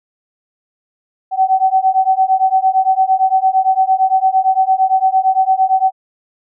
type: beating tone pair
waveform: sine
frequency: 756 / 764.8 Hz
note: F#5 / G5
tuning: +37 / -43 cents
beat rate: 8.8 Hz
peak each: -13 dBFS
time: 1.31-5.92 s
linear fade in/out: 50 ms
effects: none